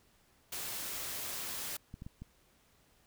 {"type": "noise", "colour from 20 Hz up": "white", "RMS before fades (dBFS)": -40, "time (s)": [0.52, 1.77], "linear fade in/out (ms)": 5}
{"type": "clicks", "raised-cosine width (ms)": 5, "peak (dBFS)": -32, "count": 4, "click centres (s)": [1.941, 2.021, 2.065, 2.22]}
{"effects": ["pink hiss -68 dBFS RMS until 3.06 s"]}